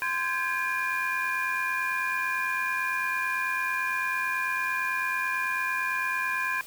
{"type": "tone cluster", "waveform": "sine", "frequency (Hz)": [1032, 1590, 1679, 2412], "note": ["C6", "G6", "G#6", "D7"], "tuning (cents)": [-24, 24, 18, 46], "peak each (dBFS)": -31, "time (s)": [0.02, 6.61], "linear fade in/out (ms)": 0, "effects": ["tanh soft clip ceiling -17 dBFS", "white hiss -46 dBFS RMS until 6.66 s"]}